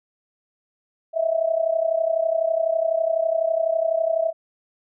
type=tone with amplitude modulation; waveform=sine; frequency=654 Hz; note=E5; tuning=14 cents flat; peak=-15 dBFS; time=1.13-4.33 s; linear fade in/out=50 ms; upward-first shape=sine; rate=32 Hz; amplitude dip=80%; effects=none